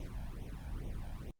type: noise with flanger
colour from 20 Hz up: brown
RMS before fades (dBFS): -42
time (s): 0-1.31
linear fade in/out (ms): 2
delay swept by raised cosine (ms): 0.32 to 1.28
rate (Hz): 2.3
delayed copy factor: +0.95
effects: Opus 48 kbps